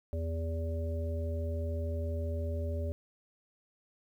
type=harmonic tone with a mistuned harmonic; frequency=82.41 Hz; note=E2; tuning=in tune; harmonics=1 / 3 / 5 / 7; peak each=-32 / -44 / -44 / -41 dBFS; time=0.13-2.92 s; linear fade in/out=0 ms; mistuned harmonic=5; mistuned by=-25 cents; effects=11-bit